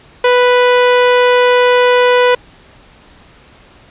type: tone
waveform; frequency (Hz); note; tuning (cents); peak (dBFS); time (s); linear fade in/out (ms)
sawtooth; 493.9; B4; 0; -3; 0.24-2.35; 5
effects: pink hiss -43 dBFS RMS until 3.9 s + resampled to 8000 Hz